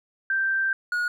sine / triangle tone pair in turn, 1568 / 1447.5 Hz, G6 / F#6, 0 / -38 cents, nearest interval minor second, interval 138 cents, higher first, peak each -21 dBFS, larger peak neither, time 0.3-0.73 / 0.92-1.08 s, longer first, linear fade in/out 2 ms, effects none

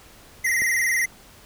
square tone with vibrato, 1971 Hz, B6, 4 cents flat, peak -20 dBFS, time 0.44-1.06 s, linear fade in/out 10 ms, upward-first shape square, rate 20 Hz, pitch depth 75 cents each way
click, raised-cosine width 2 ms, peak -24 dBFS, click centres 0.62 s
effects pink hiss -49 dBFS RMS until 1.45 s

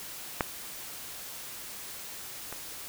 clicks, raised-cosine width 0.5 ms, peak -10 / -23 dBFS, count 2, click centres 0.408 / 2.526 s, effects white hiss -42 dBFS RMS until 2.88 s

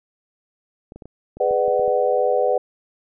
clicks, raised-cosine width 2 ms, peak -25 dBFS, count 9, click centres 0.921 / 0.96 / 1.022 / 1.056 / 1.37 / 1.51 / 1.681 / 1.795 / 1.879 s
sine chord, G# half-diminished seventh, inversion none, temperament just, 415.3 / 498.4 / 598 / 747.5 Hz, G#4 / B4 / D5 / F#5, 0 / +16 / +31 / +17 cents, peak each -24 / -19 / -22 / -23 dBFS, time 1.4-2.58 s, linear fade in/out 5 ms
effects none

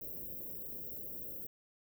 white band-stop noise, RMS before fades -44 dBFS, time 0.01-1.47 s, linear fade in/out 5 ms, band 570 to 14000 Hz, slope 48 dB/octave, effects none

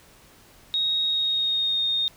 sine tone with pitch glide, 3763 to 3690 Hz, A#7 to A#7, +16 to -18 cents, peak -21 dBFS, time 0.74-2.08 s, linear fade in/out 0 ms, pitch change -34 cents, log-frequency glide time 1.04-1.82 s, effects pink hiss -53 dBFS RMS until 2.16 s

